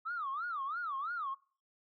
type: tone with vibrato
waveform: sine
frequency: 1242 Hz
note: D#6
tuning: 3 cents flat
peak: -34 dBFS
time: 0.05-1.35 s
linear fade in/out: 20 ms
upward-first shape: sine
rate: 3 Hz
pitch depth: 260 cents each way
effects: noise-tail reverb RT60 0.4 s tail -21 dB re dry + tanh soft clip ceiling -30 dBFS